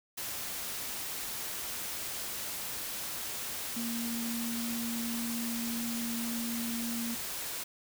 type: tone in noise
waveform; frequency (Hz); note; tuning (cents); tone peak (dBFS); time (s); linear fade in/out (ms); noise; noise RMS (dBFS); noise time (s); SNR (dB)
sine; 233.1; A#3; 0; -34; 3.76-7.15; 10; white; -38; 0.17-7.64; +1
effects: none